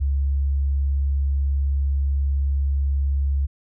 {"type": "tone", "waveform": "sine", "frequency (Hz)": 69.3, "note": "C#2", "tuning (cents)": 0, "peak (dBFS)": -18, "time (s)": [0, 3.47], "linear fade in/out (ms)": 20, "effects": []}